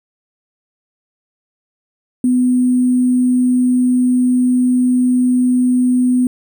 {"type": "tone with sample-and-hold", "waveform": "sine", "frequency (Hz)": 250.3, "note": "B3", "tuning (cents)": 23, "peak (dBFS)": -10, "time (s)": [2.24, 6.27], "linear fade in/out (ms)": 2, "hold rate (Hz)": 8820, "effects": []}